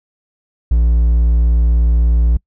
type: tone with hard clipping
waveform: triangle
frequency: 58.27 Hz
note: A#1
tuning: in tune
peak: -10 dBFS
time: 0.71-2.37 s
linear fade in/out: 5 ms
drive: 6 dB
effects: noise-tail reverb RT60 0.1 s tail -26 dB re dry